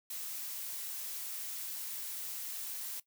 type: noise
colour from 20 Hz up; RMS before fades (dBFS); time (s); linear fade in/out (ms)
blue; -41; 0.1-3; 5
effects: noise-tail reverb RT60 0.1 s tail -17 dB re dry